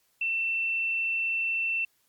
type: tone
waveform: sine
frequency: 2686 Hz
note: E7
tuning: 32 cents sharp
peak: -25 dBFS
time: 0.21-1.85 s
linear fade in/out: 5 ms
effects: white hiss -69 dBFS RMS until 2.08 s + MP3 96 kbps